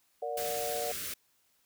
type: chord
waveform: sine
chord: Bb augmented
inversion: none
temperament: just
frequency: 466.2 / 582.7 / 728.4 Hz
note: Bb4 / D5 / F#5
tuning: 0 / -14 / -27 cents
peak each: -37 dBFS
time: 0.22-0.92 s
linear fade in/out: 5 ms
type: band-stop noise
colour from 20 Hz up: white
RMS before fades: -38 dBFS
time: 0.37-1.14 s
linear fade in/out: 5 ms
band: 570 to 1200 Hz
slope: 48 dB/octave
effects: white hiss -71 dBFS RMS until 1.65 s